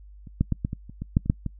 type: clicks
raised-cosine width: 5 ms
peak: -29 / -8 / -11 / -13 / -18 / -28 / -19 / -6 / -21 / -6 / -16 dBFS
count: 11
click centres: 0.272 / 0.41 / 0.523 / 0.649 / 0.731 / 0.896 / 1.02 / 1.169 / 1.26 / 1.299 / 1.463 s
effects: noise-tail reverb RT60 0.1 s tail -25 dB re dry + added 50 Hz sine -44 dBFS peak until 1.59 s